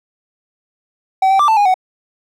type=tone with pitch steps; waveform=triangle; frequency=764 / 775 / 1176 / 884 / 820 / 746 Hz; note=G5 / G5 / D6 / A5 / G#5 / F#5; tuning=-45 / -20 / +2 / +8 / -22 / +14 cents; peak=-7 dBFS; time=1.22-1.742 s; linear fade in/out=5 ms; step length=87 ms; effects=none